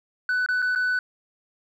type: tone with dropouts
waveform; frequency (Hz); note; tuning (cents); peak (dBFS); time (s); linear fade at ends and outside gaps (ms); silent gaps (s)
sine; 1495; F#6; +17; -18; 0.29-0.99; 2; 0.462-0.487 / 0.62-0.624 / 0.751-0.758
effects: tanh soft clip ceiling -20 dBFS + 10-bit